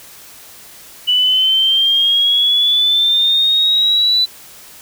sine exponential sweep, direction up, 2960 to 3995 Hz, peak -10 dBFS, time 1.07-4.26 s, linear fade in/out 20 ms, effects white hiss -39 dBFS RMS until 4.81 s

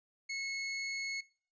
sawtooth tone, 2186 Hz, C#7, 25 cents flat, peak -33 dBFS, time 0.29-1.21 s, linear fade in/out 10 ms, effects noise-tail reverb RT60 0.4 s tail -19 dB re dry + resampled to 16000 Hz

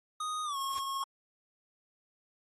square tone with pitch glide, 1243 to 1088.4 Hz, D#6 to C#6, -2 to -32 cents, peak -34 dBFS, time 0.2-1.04 s, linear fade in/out 5 ms, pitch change -230 cents, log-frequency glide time 0.44-0.57 s
white noise with exponential growth, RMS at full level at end -40 dBFS, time 0.62-0.79 s, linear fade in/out 5 ms, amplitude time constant 35 ms
effects AAC 32 kbps

